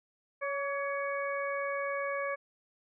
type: harmonic tone with a mistuned harmonic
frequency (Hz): 559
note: C#5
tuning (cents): +14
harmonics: 1 / 2 / 3 / 4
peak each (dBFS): -34 / -37 / -39 / -40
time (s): 0.41-2.36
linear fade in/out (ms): 20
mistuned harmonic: 2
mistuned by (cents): +28
effects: none